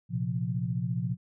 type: chord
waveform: sine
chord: Bb suspended second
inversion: none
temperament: just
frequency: 116.54 / 131.11 / 174.81 Hz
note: Bb2 / C3 / F3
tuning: 0 / +4 / +2 cents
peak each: -32 dBFS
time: 0.09-1.17 s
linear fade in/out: 50 ms
effects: none